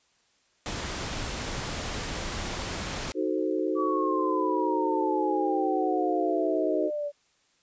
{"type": "noise", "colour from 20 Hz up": "pink", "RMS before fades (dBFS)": -33, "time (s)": [0.66, 3.12], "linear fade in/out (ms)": 0}
{"type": "chord", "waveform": "sine", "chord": "D# diminished seventh", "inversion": "none", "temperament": "equal", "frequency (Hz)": [311.1, 370, 440, 523.3], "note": ["D#4", "F#4", "A4", "C5"], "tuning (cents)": [0, 0, 0, 0], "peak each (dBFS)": [-29, -29, -32, -33], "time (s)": [3.14, 6.91], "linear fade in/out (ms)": 50}
{"type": "exponential sweep", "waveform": "sine", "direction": "down", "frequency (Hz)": [1151, 575], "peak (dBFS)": -28, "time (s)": [3.75, 7.12], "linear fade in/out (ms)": 50}
{"effects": ["white hiss -67 dBFS RMS until 7.62 s", "resampled to 16000 Hz"]}